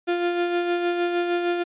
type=tone with tremolo; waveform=35% pulse; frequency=349.2 Hz; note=F4; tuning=in tune; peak=-18 dBFS; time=0.07-1.64 s; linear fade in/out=20 ms; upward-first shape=sine; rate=6.5 Hz; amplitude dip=40%; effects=resampled to 8000 Hz